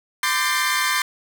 sawtooth tone cluster, 1025 / 1183 / 1574 / 1792 / 2108 Hz, C6 / D6 / G6 / A6 / C7, -36 / +12 / +7 / +31 / +12 cents, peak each -22 dBFS, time 0.23-1.02 s, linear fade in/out 2 ms, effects none

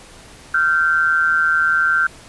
sine tone pair together, 1386.2 / 1547 Hz, F6 / G6, -13 / -23 cents, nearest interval major second, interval 190 cents, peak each -16 dBFS, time 0.54-2.07 s, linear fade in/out 5 ms, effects pink hiss -42 dBFS RMS until 2.28 s + resampled to 24000 Hz

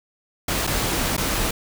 pink noise with dropouts, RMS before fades -23 dBFS, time 0.48-1.51 s, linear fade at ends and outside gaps 5 ms, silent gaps 0.669-0.673 / 1.167-1.177 s, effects none

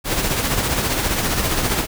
pink noise with tremolo, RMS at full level -18 dBFS, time 0.04-1.87 s, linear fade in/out 50 ms, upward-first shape triangle, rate 15 Hz, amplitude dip 50%, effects none

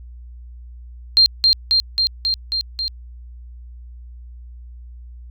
sine tone with echo, 4186 Hz, C8, in tune, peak -8 dBFS, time 1.17-1.26 s, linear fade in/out 0 ms, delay 270 ms, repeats 6, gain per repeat -2 dB, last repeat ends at 2.88 s, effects added 60 Hz sine -35 dBFS peak until 5.3 s

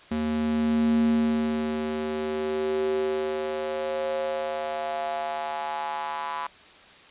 square tone with high-pass filter sweep, 76.8 Hz, D#2, 22 cents flat, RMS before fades -27 dBFS, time 0.11-6.47 s, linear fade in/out 5 ms, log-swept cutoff 180 to 1000 Hz, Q 5.5, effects white hiss -50 dBFS RMS until 7.1 s + resampled to 8000 Hz

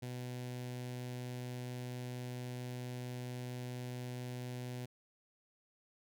sawtooth tone with notch filter, 124.4 Hz, B2, 13 cents sharp, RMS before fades -43 dBFS, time 0.02-4.86 s, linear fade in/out 10 ms, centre 1200 Hz, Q 1.5, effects none

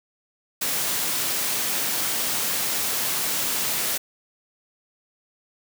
white high-pass noise, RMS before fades -25 dBFS, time 0.61-3.98 s, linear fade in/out 10 ms, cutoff 110 Hz, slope 24 dB/octave, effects none

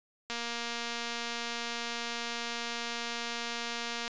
click train, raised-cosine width 0.2 ms, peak -19 dBFS, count 889, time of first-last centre 0.3-4.079 s, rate 235 Hz, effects resampled to 16000 Hz

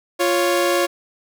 sawtooth tone pair together, 349.2 / 554.3 Hz, F4 / C#5, 0 / 0 cents, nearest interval minor sixth, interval 800 cents, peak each -15 dBFS, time 0.19-0.87 s, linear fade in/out 20 ms, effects none

